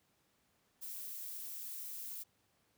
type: noise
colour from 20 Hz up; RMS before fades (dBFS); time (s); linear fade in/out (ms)
violet; -45; 0.81-2.24; 20
effects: pink hiss -75 dBFS RMS until 2.77 s + high-pass 80 Hz 12 dB/octave